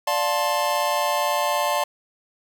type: chord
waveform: square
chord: D minor seventh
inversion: none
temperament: just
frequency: 587.3 / 704.8 / 881 / 1057.2 Hz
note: D5 / F5 / A5 / C6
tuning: 0 / +16 / +2 / +18 cents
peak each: -26 / -28 / -26 / -27 dBFS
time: 0.07-1.84 s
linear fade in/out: 5 ms
effects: none